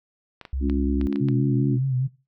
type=clicks; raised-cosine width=0.3 ms; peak=-22 dBFS; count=7; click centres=0.413 / 0.452 / 0.698 / 1.013 / 1.127 / 1.159 / 1.286 s
type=tone; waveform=sine; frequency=66.4 Hz; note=C2; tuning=26 cents sharp; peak=-24 dBFS; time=0.53-1.07 s; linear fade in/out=0 ms
type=harmonic tone; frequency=70 Hz; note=C#2; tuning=18 cents sharp; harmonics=3 / 4 / 5; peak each=-26 / -24 / -30 dBFS; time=0.6-1.79 s; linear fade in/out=50 ms
type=tone with vibrato; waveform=sine; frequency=130.81 Hz; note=C3; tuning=in tune; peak=-20 dBFS; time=1.2-2.08 s; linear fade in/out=20 ms; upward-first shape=sine; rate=4.9 Hz; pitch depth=65 cents each way
effects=noise-tail reverb RT60 0.3 s tail -19 dB re dry